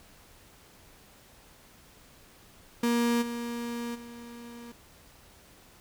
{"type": "tone with level steps", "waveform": "35% pulse", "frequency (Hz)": 236.5, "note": "A#3", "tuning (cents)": 25, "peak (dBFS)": [-22, -31, -41], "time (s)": [2.83, 4.72], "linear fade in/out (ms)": 5, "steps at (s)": [3.21, 3.94], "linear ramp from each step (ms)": 20, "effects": ["pink hiss -56 dBFS RMS until 5.8 s"]}